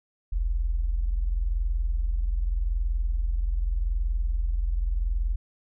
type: tone pair together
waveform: sine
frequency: 42.16 / 63 Hz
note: E1 / B1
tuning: +40 / +35 cents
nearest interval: perfect fifth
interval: 695 cents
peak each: -23 / -33 dBFS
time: 0.32-5.36 s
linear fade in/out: 10 ms
effects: none